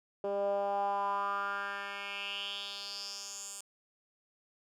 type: tone with band-pass filter sweep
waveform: 10% pulse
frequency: 200 Hz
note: G3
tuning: 35 cents sharp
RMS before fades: -36 dBFS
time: 0.24-3.61 s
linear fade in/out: 2 ms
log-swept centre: 490 to 8200 Hz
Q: 4.4
effects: none